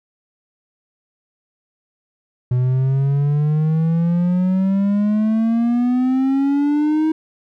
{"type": "exponential sweep", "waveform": "triangle", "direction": "up", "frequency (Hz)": [123.47, 317.8], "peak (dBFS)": -12, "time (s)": [2.51, 7.12], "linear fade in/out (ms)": 5, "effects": []}